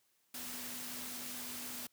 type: tone in noise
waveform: sine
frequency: 246.9 Hz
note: B3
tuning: in tune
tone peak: -52 dBFS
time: 0.34-1.87 s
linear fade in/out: 5 ms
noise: white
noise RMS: -44 dBFS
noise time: 0.34-1.87 s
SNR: -11 dB
effects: white hiss -75 dBFS RMS until 1.92 s + high-pass 60 Hz 12 dB/octave